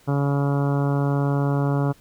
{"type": "harmonic tone", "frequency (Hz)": 141.1, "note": "C#3", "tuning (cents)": 31, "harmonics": [1, 2, 3, 4, 5, 6, 7, 8, 9, 10], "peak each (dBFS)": [-20, -26, -30, -32, -34, -36, -37, -38, -39, -40], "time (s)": [0.07, 1.93], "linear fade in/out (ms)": 20, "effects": ["pink hiss -55 dBFS RMS until 2 s"]}